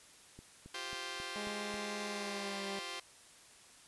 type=click train; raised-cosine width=3 ms; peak=-38 dBFS; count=6; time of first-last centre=0.39-1.741 s; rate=3.7 Hz
type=chord; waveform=5% pulse; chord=F suspended second; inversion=none; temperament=just; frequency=349.2 / 392.9 / 523.8 Hz; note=F4 / G4 / C5; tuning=0 / +4 / +2 cents; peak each=-35 / -34 / -35 dBFS; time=0.74-3 s; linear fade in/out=5 ms
type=tone with pitch glide; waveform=15% pulse; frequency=207.7 to 197.63 Hz; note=G#3 to G3; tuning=0 to +14 cents; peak=-35 dBFS; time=1.36-2.79 s; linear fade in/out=0 ms; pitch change=-86 cents; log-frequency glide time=2.04-2.62 s
effects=white hiss -59 dBFS RMS until 3.87 s + resampled to 24000 Hz